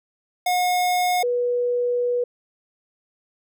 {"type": "tone pair in turn", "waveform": ["square", "sine"], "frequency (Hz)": [722, 487.4], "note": ["F#5", "B4"], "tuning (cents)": [-43, -23], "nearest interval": "perfect fifth", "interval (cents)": 680, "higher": "first", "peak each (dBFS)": -19, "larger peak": "neither", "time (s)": [[0.46, 1.23], [1.23, 2.24]], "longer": "second", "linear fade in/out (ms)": 5, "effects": []}